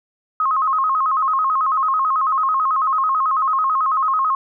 sine tone with vibrato, 1166 Hz, D6, 13 cents flat, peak -15 dBFS, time 0.4-4.35 s, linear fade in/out 2 ms, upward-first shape square, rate 9.1 Hz, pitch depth 140 cents each way, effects none

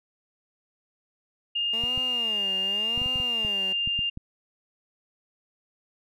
sine tone with pitch glide, 2823 to 2802 Hz, F7 to F7, +18 to +5 cents, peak -24 dBFS, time 1.55-4.1 s, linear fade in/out 10 ms, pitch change -13 cents, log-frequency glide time 1.71-3.7 s
15% pulse tone with vibrato, 220 Hz, A3, in tune, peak -32 dBFS, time 1.73-3.73 s, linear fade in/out 5 ms, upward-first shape sine, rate 0.89 Hz, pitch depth 260 cents each way
clicks, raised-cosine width 5 ms, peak -24 dBFS, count 11, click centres 1.838 / 1.977 / 2.977 / 3.017 / 3.06 / 3.158 / 3.201 / 3.449 / 3.875 / 3.991 / 4.174 s
effects none

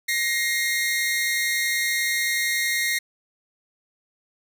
sawtooth tone pair together, 1887 / 2118 Hz, A#6 / C7, +21 / +21 cents, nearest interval major second, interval 200 cents, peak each -21 dBFS, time 0.08-2.99 s, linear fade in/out 10 ms, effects none

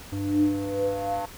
square tone with band-pass filter sweep, 99.2 Hz, G2, 21 cents sharp, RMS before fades -26 dBFS, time 0.12-1.26 s, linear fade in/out 10 ms, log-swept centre 210 to 820 Hz, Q 7.7, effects pink hiss -44 dBFS RMS until 1.37 s

